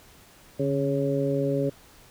harmonic tone with a mistuned harmonic, 138.59 Hz, C#3, in tune, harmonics 1 / 2 / 3 / 4, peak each -28 / -28 / -28 / -28 dBFS, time 0.59-1.7 s, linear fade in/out 10 ms, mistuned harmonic 1, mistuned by +62 cents, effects pink hiss -53 dBFS RMS until 2.1 s

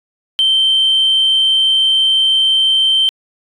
sine tone, 3117 Hz, G7, 11 cents flat, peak -8 dBFS, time 0.39-3.09 s, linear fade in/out 0 ms, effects tanh soft clip ceiling -6 dBFS

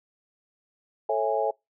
sine chord, A major seventh, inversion none, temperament just, 440 / 550 / 660 / 825 Hz, A4 / C#5 / E5 / G#5, 0 / -14 / +2 / -12 cents, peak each -28 dBFS, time 1.09-1.51 s, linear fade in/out 5 ms, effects noise-tail reverb RT60 0.2 s tail -26 dB re dry

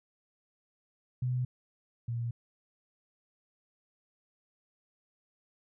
sine tone pair in turn, 125.6 / 117.78 Hz, B2 / A#2, +30 / +18 cents, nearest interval minor second, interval 112 cents, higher first, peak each -28 / -31 dBFS, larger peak first, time 1.22-1.45 / 2.08-2.31 s, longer neither, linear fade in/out 5 ms, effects none

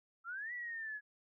sine exponential two-way sweep, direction up then down, 1318.5 to 1973 to 1679 Hz, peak -40 dBFS, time 0.24-1.01 s, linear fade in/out 50 ms, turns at 0.53 s, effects none

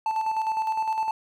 triangle tone with tremolo, 880 Hz, A5, in tune, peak -20 dBFS, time 0.06-1.11 s, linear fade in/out 2 ms, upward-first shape square, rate 9.8 Hz, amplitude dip 45%, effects none

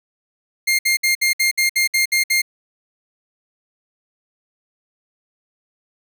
sawtooth tone bursts, 2117 Hz, C7, 20 cents sharp, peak -11 dBFS, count 10, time 0.67-2.419 s, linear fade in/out 10 ms, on 120 ms, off 61 ms, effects none

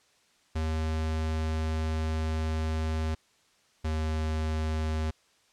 square tone pair in turn, 79.1 / 78.46 Hz, D#2 / D#2, +29 / +15 cents, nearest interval unison, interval 14 cents, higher first, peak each -28 dBFS, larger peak neither, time 0.55-3.15 / 3.84-5.11 s, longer first, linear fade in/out 10 ms, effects white hiss -65 dBFS RMS until 5.52 s + low-pass 7000 Hz 12 dB/octave

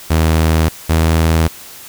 sawtooth tone pair in turn, 80 / 80.84 Hz, D#2 / E2, +49 / -33 cents, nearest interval unison, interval 18 cents, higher second, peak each -6 dBFS, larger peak neither, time 0.1-0.69 / 0.89-1.48 s, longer neither, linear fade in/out 10 ms, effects white hiss -35 dBFS RMS until 1.88 s

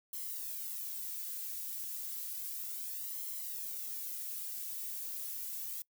violet noise with flanger, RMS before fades -41 dBFS, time 0.13-5.82 s, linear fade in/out 2 ms, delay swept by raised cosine 0.96 to 2.66 ms, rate 0.32 Hz, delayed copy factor +0.85, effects noise-tail reverb RT60 0.1 s tail -23 dB re dry

